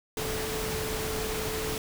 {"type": "tone in noise", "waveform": "sine", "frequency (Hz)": 436.8, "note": "A4", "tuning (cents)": -13, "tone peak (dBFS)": -34, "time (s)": [0.17, 1.78], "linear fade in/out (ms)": 2, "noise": "pink", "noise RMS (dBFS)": -33, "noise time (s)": [0.17, 1.78], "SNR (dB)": -4, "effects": []}